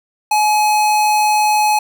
square tone, 847 Hz, G#5, 34 cents sharp, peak -12 dBFS, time 0.31-1.79 s, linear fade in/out 5 ms, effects none

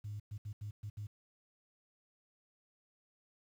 sine tone bursts at uneven times, 104.2 Hz, G#2, 6 cents sharp, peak -39 dBFS, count 6, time 0.04-0.2 / 0.31-0.38 / 0.45-0.53 / 0.61-0.71 / 0.83-0.9 / 0.97-1.07 s, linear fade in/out 10 ms, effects tanh soft clip ceiling -35 dBFS + 11-bit

